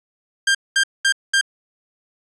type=tone bursts; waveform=sawtooth; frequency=1593 Hz; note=G6; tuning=27 cents sharp; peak=-10 dBFS; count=4; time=0.47-1.412 s; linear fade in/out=5 ms; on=78 ms; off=210 ms; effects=resampled to 22050 Hz